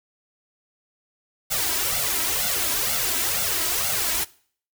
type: noise with flanger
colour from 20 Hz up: white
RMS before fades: -24 dBFS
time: 1.5-4.25 s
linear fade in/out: 20 ms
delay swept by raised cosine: 1.4 to 3.1 ms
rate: 2.1 Hz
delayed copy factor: +0.8
effects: noise-tail reverb RT60 0.5 s tail -21 dB re dry

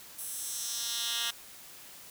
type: tone with high-pass filter sweep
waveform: 10% pulse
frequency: 233.8 Hz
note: A#3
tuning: 5 cents sharp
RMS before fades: -35 dBFS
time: 0.18-1.31 s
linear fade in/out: 10 ms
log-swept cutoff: 11000 to 2600 Hz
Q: 1.5
effects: white hiss -50 dBFS RMS until 2.1 s

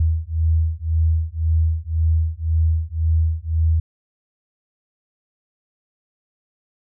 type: beating tone pair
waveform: sine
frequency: 79.7 / 81.6 Hz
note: D#2 / E2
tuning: +42 / -17 cents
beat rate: 1.9 Hz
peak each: -19 dBFS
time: 0-3.8 s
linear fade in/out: 5 ms
effects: none

